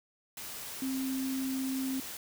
sine tone in noise, 264.5 Hz, C4, 19 cents sharp, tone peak -31 dBFS, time 0.82-2 s, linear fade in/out 2 ms, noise white, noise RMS -42 dBFS, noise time 0.37-2.17 s, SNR +8 dB, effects none

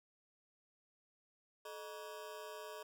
25% pulse ring-modulated tone, 523 Hz, C5, 1 cent flat, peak -40 dBFS, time 1.65-2.83 s, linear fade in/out 5 ms, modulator 90.1 Hz, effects none

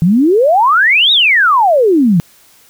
sine exponential two-way sweep, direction up then down, 157.8 to 3871 to 157.8 Hz, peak -6 dBFS, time 0.02-2.2 s, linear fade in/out 0 ms, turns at 1.12 s, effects white hiss -46 dBFS RMS until 2.69 s

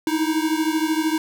square beating tone pair, 311.1 / 324.1 Hz, D#4 / E4, 0 / -29 cents, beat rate 13 Hz, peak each -22 / -24 dBFS, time 0.07-1.18 s, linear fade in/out 2 ms, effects none

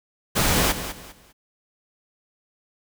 pink noise with echo, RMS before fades -20 dBFS, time 0.35-0.73 s, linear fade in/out 20 ms, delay 200 ms, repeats 3, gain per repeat -11 dB, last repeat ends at 1.33 s, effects none

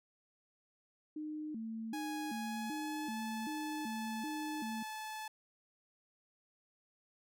sine tone with vibrato, 261.6 Hz, C4, in tune, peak -39 dBFS, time 1.16-4.83 s, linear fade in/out 5 ms, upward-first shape square, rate 1.3 Hz, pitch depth 270 cents each way
sawtooth tone with pitch glide, 830.6 to 865.9 Hz, G#5 to A5, 0 to -28 cents, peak -38 dBFS, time 1.93-5.28 s, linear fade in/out 5 ms, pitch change +72 cents, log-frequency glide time 2.37-3.2 s
effects none

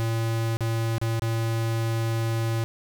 square tone with dropouts, 113.8 Hz, A#2, 41 cents flat, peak -24 dBFS, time 0-2.64 s, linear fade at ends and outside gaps 0 ms, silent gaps 0.57-0.607 / 0.982-1.015 / 1.195-1.221 s, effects none

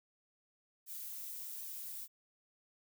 violet noise with flanger, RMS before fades -45 dBFS, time 0.86-2.08 s, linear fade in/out 50 ms, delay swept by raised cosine 1.4 to 4.6 ms, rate 1.3 Hz, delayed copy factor -0.65, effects none

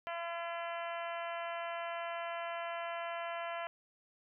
harmonic tone, 339.1 Hz, E4, 49 cents sharp, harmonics 2 / 3 / 4 / 5 / 6 / 7 / 8 / 9, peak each -40 / -44 / -46 / -48 / -50 / -51 / -52 / -53 dBFS, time 0.07-3.67 s, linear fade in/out 0 ms, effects none

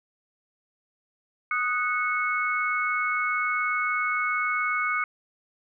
sine tone cluster, 1244 / 1483 / 2201 Hz, D#6 / F#6 / C#7, -1 / +4 / -13 cents, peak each -27 / -30 / -27 dBFS, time 1.51-5.04 s, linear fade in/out 2 ms, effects none

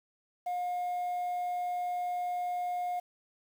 sine tone, 715 Hz, F5, 41 cents sharp, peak -28 dBFS, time 0.46-3 s, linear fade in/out 10 ms, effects tanh soft clip ceiling -30 dBFS + 9-bit

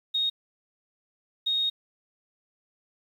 sine tone pair in turn, 3729 / 3729 Hz, A#7 / A#7, 0 / 0 cents, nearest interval unison, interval 0 cents, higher neither, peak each -23 dBFS, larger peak neither, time 0.14-0.3 / 1.46-1.7 s, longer second, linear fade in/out 10 ms, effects 9-bit

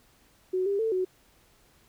sine tone with pitch steps, 370.8 / 399.1 / 446.5 / 370.6 Hz, F#4 / G4 / A4 / F#4, +4 / +31 / +25 / +3 cents, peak -24 dBFS, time 0.53-1.05 s, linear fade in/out 10 ms, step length 130 ms, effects pink hiss -62 dBFS RMS until 1.88 s

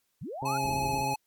sine linear sweep, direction up, 88.1 to 1469 Hz, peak -35 dBFS, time 0.21-0.58 s, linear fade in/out 10 ms
harmonic tone, 135 Hz, C#3, 45 cents flat, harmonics 1 / 2 / 3 / 4 / 5 / 6, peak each -35 / -38 / -40 / -41 / -42 / -43 dBFS, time 0.42-1.14 s, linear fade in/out 2 ms
square tone with vibrato, 849 Hz, G#5, 38 cents sharp, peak -29 dBFS, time 0.45-1.16 s, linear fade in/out 10 ms, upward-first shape square, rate 16 Hz, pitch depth 18 cents each way
pink low-pass noise, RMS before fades -39 dBFS, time 0.61-1.05 s, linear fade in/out 50 ms, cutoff 420 Hz, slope 48 dB/octave
effects white hiss -75 dBFS RMS until 1.26 s + MP3 96 kbps

